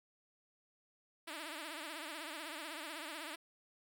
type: tone with vibrato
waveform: 5% pulse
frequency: 311.1 Hz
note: D#4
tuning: in tune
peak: -32 dBFS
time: 1.27-3.36 s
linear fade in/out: 10 ms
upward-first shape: triangle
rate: 16 Hz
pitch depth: 160 cents each way
effects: none